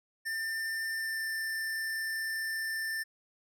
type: tone with pitch glide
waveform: square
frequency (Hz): 1794 to 1782.6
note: A6 to A6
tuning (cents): +33 to +22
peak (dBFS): -33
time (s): 0.25-3.04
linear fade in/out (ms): 20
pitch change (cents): -11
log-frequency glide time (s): 0.93-1.28
effects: none